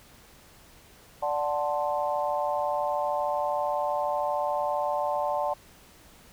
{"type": "chord", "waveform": "sine", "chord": "D dominant seventh", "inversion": "none", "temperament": "equal", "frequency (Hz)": [587.3, 740, 880, 1046.5], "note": ["D5", "F#5", "A5", "C6"], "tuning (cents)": [0, 0, 0, 0], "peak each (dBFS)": [-29, -31, -30, -34], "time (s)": [1.22, 5.54], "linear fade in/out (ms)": 10, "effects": ["pink hiss -54 dBFS RMS until 6.32 s"]}